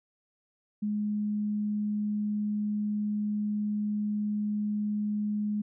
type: tone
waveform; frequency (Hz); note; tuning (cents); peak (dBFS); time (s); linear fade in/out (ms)
sine; 209.2; G#3; +13; -27; 0.82-5.62; 10
effects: none